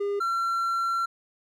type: tone pair in turn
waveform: triangle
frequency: 404.4 / 1360.2 Hz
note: G#4 / F6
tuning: -46 / -46 cents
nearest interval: octave + major sixth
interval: 2100 cents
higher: second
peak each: -23 / -22 dBFS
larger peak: second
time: 0-0.2 / 0.2-1.06 s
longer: second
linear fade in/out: 10 ms
effects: none